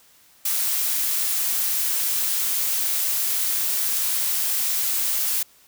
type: noise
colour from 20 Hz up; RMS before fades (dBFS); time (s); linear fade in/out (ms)
blue; -23; 0.45-5.43; 5
effects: white hiss -55 dBFS RMS until 5.67 s